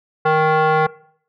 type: tone with frequency modulation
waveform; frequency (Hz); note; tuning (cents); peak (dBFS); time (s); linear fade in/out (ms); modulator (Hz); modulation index
sine; 156.9; D#3; +15; -10; 0.25-0.87; 10; 625; 1.9
effects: noise-tail reverb RT60 0.6 s tail -22 dB re dry + tanh soft clip ceiling -11 dBFS